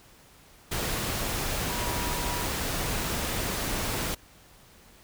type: tone in noise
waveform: sine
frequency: 965 Hz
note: B5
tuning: 40 cents flat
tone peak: -36 dBFS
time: 1.69-2.47 s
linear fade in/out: 10 ms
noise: pink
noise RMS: -30 dBFS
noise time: 0.71-4.15 s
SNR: -9 dB
effects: pink hiss -55 dBFS RMS until 5.03 s